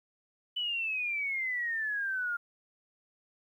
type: exponential sweep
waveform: sine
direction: down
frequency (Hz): 3000 to 1396.9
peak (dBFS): -30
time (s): 0.56-2.37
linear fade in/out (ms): 10
effects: 11-bit